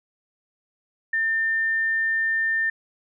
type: tone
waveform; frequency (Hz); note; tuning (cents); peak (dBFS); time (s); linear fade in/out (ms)
sine; 1800; A6; +39; -20; 1.13-2.7; 5
effects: none